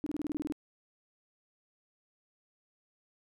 sine tone bursts, 299.1 Hz, D4, 32 cents sharp, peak -31 dBFS, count 10, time 0.04-0.523 s, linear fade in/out 0 ms, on 24 ms, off 27 ms, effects none

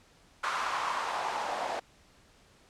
white noise with band-pass filter sweep, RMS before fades -33 dBFS, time 0.43-1.8 s, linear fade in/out 10 ms, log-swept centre 1200 to 710 Hz, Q 3.1, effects pink hiss -61 dBFS RMS until 2.69 s + low-pass 8000 Hz 12 dB/octave

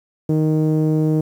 sawtooth tone with low-pass filter, 155.56 Hz, D#3, in tune, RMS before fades -17 dBFS, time 0.29-1.21 s, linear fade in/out 5 ms, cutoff 400 Hz, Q 1.9, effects 8-bit

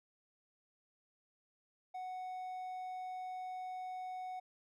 triangle tone, 740 Hz, F#5, in tune, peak -39 dBFS, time 1.94-4.4 s, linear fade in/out 10 ms, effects none

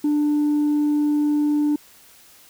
triangle tone with tanh clipping, 296 Hz, D4, 14 cents sharp, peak -17 dBFS, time 0.04-1.76 s, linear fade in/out 5 ms, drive 6 dB, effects white hiss -50 dBFS RMS until 2.49 s

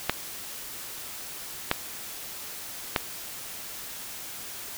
clicks, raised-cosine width 0.3 ms, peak -5 dBFS, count 3, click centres 0.096 / 1.714 / 2.962 s, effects white hiss -39 dBFS RMS until 4.77 s

